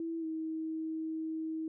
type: tone with pitch glide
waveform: sine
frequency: 329.6 to 318.9 Hz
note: E4 to D#4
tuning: 0 to +43 cents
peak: -34 dBFS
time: 0-1.68 s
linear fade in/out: 2 ms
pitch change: -57 cents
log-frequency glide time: 0.2-0.25 s
effects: none